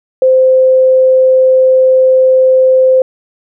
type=tone; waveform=sine; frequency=519 Hz; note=C5; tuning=14 cents flat; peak=-4 dBFS; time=0.22-3.02 s; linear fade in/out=2 ms; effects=none